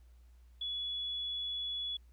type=tone; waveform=sine; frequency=3399 Hz; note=G#7; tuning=39 cents sharp; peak=-35 dBFS; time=0.61-1.97 s; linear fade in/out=5 ms; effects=added 60 Hz sine -56 dBFS peak until 2.12 s + pink hiss -75 dBFS RMS until 2.12 s